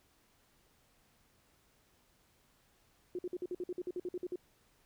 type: tone bursts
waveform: sine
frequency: 358.8 Hz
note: F4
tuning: 47 cents sharp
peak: -35 dBFS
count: 14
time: 3.15-4.358 s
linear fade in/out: 2 ms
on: 38 ms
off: 52 ms
effects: pink hiss -70 dBFS RMS until 4.85 s